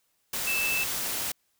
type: tone in noise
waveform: sine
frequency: 2637 Hz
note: E7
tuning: in tune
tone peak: -26 dBFS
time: 0.47-0.84 s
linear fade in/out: 5 ms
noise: white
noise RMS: -31 dBFS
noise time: 0.33-1.32 s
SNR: +2 dB
effects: white hiss -72 dBFS RMS until 1.59 s